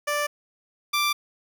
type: tone pair in turn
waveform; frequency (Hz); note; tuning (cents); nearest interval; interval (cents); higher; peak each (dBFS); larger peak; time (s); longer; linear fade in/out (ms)
15% pulse; 587.3 / 1176.9; D5 / D6; 0 / +3; octave; 1203; second; -17 / -15; second; 0.07-0.27 / 0.93-1.13; neither; 10
effects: none